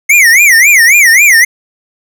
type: tone with vibrato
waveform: square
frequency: 2093 Hz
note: C7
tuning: in tune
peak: -3 dBFS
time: 0.09-1.45 s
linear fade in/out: 10 ms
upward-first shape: sine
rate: 3.7 Hz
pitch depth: 260 cents each way
effects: none